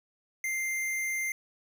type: tone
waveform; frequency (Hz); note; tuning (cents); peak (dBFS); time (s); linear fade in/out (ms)
square; 2094; C7; +1; -30; 0.44-1.32; 2
effects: none